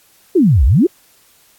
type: exponential two-way sweep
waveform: sine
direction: down then up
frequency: 411.8 to 55 to 411.8 Hz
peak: -7 dBFS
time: 0.35-0.87 s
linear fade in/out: 10 ms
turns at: 0.65 s
effects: white hiss -51 dBFS RMS until 1.58 s + AAC 64 kbps